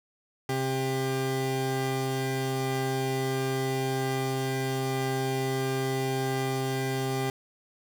30% pulse tone pair together, 132.48 / 397 Hz, C3 / G4, +22 / +22 cents, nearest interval octave + perfect fifth, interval 1900 cents, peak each -27 dBFS, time 0.49-7.3 s, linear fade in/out 2 ms, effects none

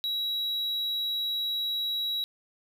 triangle tone, 3880 Hz, B7, 31 cents flat, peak -26 dBFS, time 0.04-2.24 s, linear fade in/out 0 ms, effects none

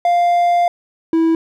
triangle tone pair in turn, 698.5 / 326.8 Hz, F5 / E4, 0 / -15 cents, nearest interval octave + minor second, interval 1315 cents, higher first, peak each -9 dBFS, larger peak neither, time 0.05-0.68 / 1.13-1.35 s, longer first, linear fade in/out 2 ms, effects none

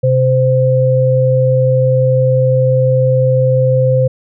sine tone pair together, 129.4 / 517.6 Hz, C3 / C5, -19 / -19 cents, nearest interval 2 octaves, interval 2400 cents, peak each -11 dBFS, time 0.03-4.08 s, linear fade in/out 10 ms, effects none

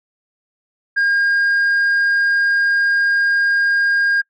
sine tone, 1617 Hz, G#6, 47 cents flat, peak -10 dBFS, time 0.96-4.22 s, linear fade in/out 20 ms, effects noise-tail reverb RT60 0.1 s tail -25 dB re dry + tanh soft clip ceiling -12 dBFS

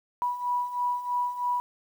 sine beating tone pair, 977 / 980.1 Hz, B5 / B5, -19 / -13 cents, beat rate 3.1 Hz, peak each -32 / -27 dBFS, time 0.22-1.6 s, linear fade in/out 0 ms, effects 9-bit

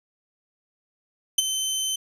20% pulse tone with ADSR envelope, 3078 Hz, G7, 32 cents flat, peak -8 dBFS, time 1.38-1.96 s, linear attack 6 ms, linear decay 20 ms, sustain -11 dB, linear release 7 ms, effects resampled to 32000 Hz

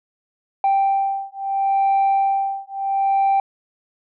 sine beating tone pair, 784 / 784.74 Hz, G5 / G5, 0 / +2 cents, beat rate 0.74 Hz, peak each -18 dBFS, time 0.64-3.4 s, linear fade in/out 2 ms, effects tanh soft clip ceiling -12 dBFS

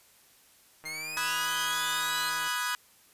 click train, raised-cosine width 0.5 ms, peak -33 dBFS, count 256, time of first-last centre 0.84-2.475 s, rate 156 Hz
sawtooth linear sweep, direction up, 2093 to 4138 Hz, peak -32 dBFS, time 0.85-2.3 s, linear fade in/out 10 ms
sawtooth chord, G# minor seventh, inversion first, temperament equal, 987.8 / 1244.5 / 1480 / 1661.2 Hz, B5 / D#6 / F#6 / G#6, 0 / 0 / 0 / 0 cents, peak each -31 dBFS, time 1.17-2.75 s, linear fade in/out 0 ms
effects white hiss -60 dBFS RMS until 3.13 s + resampled to 32000 Hz

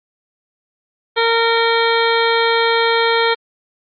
harmonic tone, 460 Hz, A#4, 23 cents flat, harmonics 1 / 2 / 3 / 4 / 5 / 7 / 8 / 9, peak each -16 / -19 / -21 / -22 / -23 / -24 / -25 / -26 dBFS, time 1.16-3.35 s, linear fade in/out 20 ms, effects Opus 24 kbps

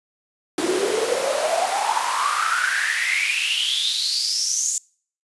pink noise with high-pass filter sweep, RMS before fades -22 dBFS, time 0.58-4.78 s, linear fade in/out 2 ms, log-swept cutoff 330 to 7100 Hz, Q 9.5, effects noise-tail reverb RT60 0.5 s tail -26 dB re dry + resampled to 24000 Hz

